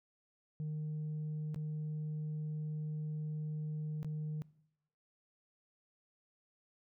sine tone with dropouts, 153.1 Hz, D#3, 28 cents flat, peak -34 dBFS, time 0.6-4.42 s, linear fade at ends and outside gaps 0 ms, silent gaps 1.545-1.56 / 4.03-4.046 s, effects noise-tail reverb RT60 0.8 s tail -23 dB re dry + tanh soft clip ceiling -35 dBFS

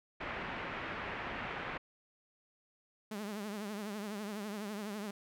white low-pass noise, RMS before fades -41 dBFS, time 0.2-1.78 s, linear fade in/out 10 ms, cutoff 2300 Hz, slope 24 dB/octave
sawtooth tone with vibrato, 207.7 Hz, G#3, in tune, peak -35 dBFS, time 3.11-5.11 s, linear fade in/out 5 ms, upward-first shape triangle, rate 12 Hz, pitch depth 110 cents each way
effects none

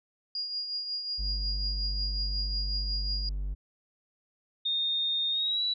sine tone with tremolo, 4846 Hz, D#8, 47 cents flat, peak -29 dBFS, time 0.35-3.29 s, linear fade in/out 2 ms, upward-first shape triangle, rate 5.5 Hz, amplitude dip 55%
triangle tone, 48.66 Hz, G1, 12 cents flat, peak -28 dBFS, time 1.18-3.55 s, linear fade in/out 20 ms
sine tone with pitch glide, 3670 to 3933 Hz, A#7 to B7, -28 to -8 cents, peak -26 dBFS, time 4.65-5.74 s, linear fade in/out 10 ms, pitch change +120 cents, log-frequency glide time 5.3-5.63 s
effects none

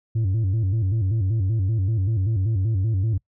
sine tone with vibrato, 103 Hz, G#2, 14 cents flat, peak -16 dBFS, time 0.15-3.18 s, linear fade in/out 10 ms, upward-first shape square, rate 5.2 Hz, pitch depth 150 cents each way, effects noise-tail reverb RT60 0.1 s tail -25 dB re dry + tanh soft clip ceiling -18 dBFS

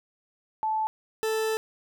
sine / 40% pulse tone pair in turn, 872 / 439.8 Hz, A5 / A4, -16 / -1 cents, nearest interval octave, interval 1185 cents, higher first, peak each -24 dBFS, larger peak neither, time 0.63-0.87 / 1.23-1.57 s, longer second, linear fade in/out 0 ms, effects none

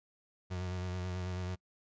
35% pulse tone with vibrato, 90.9 Hz, F#2, 30 cents flat, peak -34 dBFS, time 0.5-1.56 s, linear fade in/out 20 ms, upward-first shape sine, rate 9.2 Hz, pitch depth 30 cents each way, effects noise-tail reverb RT60 0.1 s tail -25 dB re dry + resampled to 16000 Hz

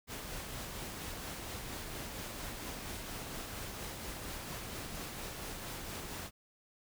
pink noise with tremolo, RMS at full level -42 dBFS, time 0.07-6.31 s, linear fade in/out 50 ms, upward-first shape sine, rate 4.3 Hz, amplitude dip 25%, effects none

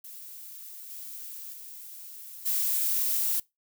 violet noise with level steps, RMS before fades -44 / -41 / -44 / -27 dBFS, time 0.04-3.4 s, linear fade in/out 5 ms, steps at 0.89 / 1.52 / 2.45 s, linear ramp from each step 20 ms, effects noise-tail reverb RT60 0.2 s tail -23 dB re dry

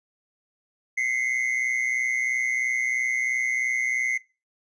triangle tone pair together, 2045 / 2168 Hz, C7 / C#7, -40 / -39 cents, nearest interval minor second, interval 101 cents, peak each -22 / -25 dBFS, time 0.97-4.18 s, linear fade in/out 10 ms, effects noise-tail reverb RT60 0.3 s tail -22 dB re dry + resampled to 22050 Hz

